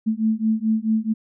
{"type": "beating tone pair", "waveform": "sine", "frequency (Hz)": [217.7, 222.3], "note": ["A3", "A3"], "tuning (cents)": [-18, 18], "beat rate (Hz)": 4.6, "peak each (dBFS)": -21, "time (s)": [0.06, 1.14], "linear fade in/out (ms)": 20, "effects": []}